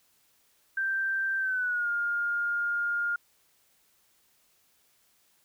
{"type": "tone with pitch glide", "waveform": "sine", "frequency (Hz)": [1568, 1413.2], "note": ["G6", "F6"], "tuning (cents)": [0, 20], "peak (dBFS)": -26, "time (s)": [0.77, 3.16], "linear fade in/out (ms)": 5, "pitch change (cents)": -180, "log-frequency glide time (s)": [1.38, 1.89], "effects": ["white hiss -67 dBFS RMS until 5.44 s"]}